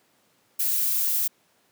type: noise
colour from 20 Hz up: violet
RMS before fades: -24 dBFS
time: 0.59-1.28 s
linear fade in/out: 10 ms
effects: pink hiss -64 dBFS RMS until 1.71 s + high-pass 200 Hz 12 dB/octave